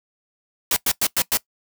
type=noise bursts; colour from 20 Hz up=white; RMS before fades=-19 dBFS; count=5; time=0.71-1.372 s; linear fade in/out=2 ms; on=54 ms; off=98 ms; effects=noise-tail reverb RT60 0.1 s tail -20 dB re dry